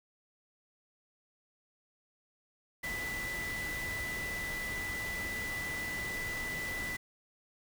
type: tone in noise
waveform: sine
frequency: 1987 Hz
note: B6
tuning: 10 cents sharp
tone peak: -36 dBFS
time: 2.83-6.97 s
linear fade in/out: 10 ms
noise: pink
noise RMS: -42 dBFS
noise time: 2.83-6.97 s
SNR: +3 dB
effects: none